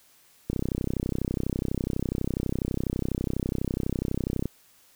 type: click train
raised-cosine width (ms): 3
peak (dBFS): -14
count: 128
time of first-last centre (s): 0.5-4.456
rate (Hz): 32.1
effects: white hiss -59 dBFS RMS until 4.95 s